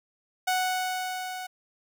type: tone with level ramp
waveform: sawtooth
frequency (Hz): 740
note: F#5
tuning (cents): 0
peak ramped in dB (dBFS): -19 to -31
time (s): 0.47-1.47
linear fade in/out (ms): 10
effects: none